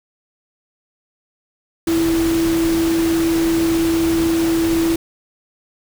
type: tone in noise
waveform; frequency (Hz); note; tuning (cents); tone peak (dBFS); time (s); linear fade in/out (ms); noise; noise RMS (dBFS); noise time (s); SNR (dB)
sine; 330; E4; +2; -14; 1.87-4.96; 5; pink; -26; 1.87-4.96; +9
effects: none